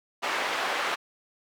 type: band-pass noise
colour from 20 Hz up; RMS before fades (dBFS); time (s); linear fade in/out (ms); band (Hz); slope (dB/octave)
white; -29; 0.22-0.96; 20; 460 to 2000; 12
effects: none